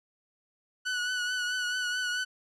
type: tone with vibrato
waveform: sawtooth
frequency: 1480 Hz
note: F#6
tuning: in tune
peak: -25 dBFS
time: 0.85-2.25 s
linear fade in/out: 20 ms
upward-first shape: triangle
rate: 4.6 Hz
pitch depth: 38 cents each way
effects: low-pass 7000 Hz 12 dB/octave